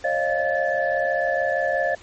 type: tone cluster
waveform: sine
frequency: 542 / 608 / 693 / 1735 Hz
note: C#5 / D#5 / F5 / A6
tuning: -39 / -40 / -14 / -25 cents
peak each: -25 dBFS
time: 0.04-1.95 s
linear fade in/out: 5 ms
effects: pink hiss -47 dBFS RMS until 2.02 s + MP3 32 kbps